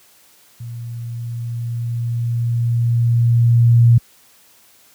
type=tone with level ramp; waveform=sine; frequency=117.9 Hz; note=A#2; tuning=20 cents sharp; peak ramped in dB=-27 to -6 dBFS; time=0.6-3.98 s; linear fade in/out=5 ms; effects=white hiss -51 dBFS RMS until 4.94 s + high-pass 60 Hz 12 dB/octave